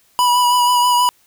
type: tone with vibrato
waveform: square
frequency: 980 Hz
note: B5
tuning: 14 cents flat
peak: -12 dBFS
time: 0.19-1.09 s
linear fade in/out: 0 ms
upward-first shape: sine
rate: 6.2 Hz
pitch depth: 22 cents each way
effects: white hiss -56 dBFS RMS until 1.26 s